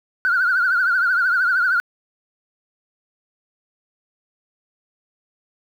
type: tone with vibrato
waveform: sine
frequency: 1461 Hz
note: F#6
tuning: 22 cents flat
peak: -14 dBFS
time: 0.25-1.8 s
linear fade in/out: 0 ms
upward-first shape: triangle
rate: 13 Hz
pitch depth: 120 cents each way
effects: tanh soft clip ceiling -11 dBFS + 8-bit